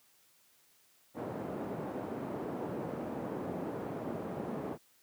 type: band-pass noise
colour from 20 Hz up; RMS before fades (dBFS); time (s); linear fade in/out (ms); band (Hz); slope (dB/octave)
pink; -39; 1.14-4.78; 50; 190 to 660; 12
effects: white hiss -67 dBFS RMS until 5.02 s + high-pass 80 Hz 12 dB/octave